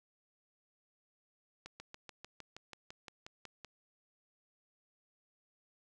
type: slowing click train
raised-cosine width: 0.2 ms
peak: -30 dBFS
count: 13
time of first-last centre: 1.66-3.647 s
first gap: 140 ms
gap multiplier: 1.03
effects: none